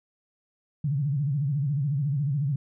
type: tone with vibrato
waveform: sine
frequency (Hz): 141.8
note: C#3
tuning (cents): +40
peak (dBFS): -23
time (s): 0.84-2.56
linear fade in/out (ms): 5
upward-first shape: sine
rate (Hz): 14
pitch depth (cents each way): 150
effects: none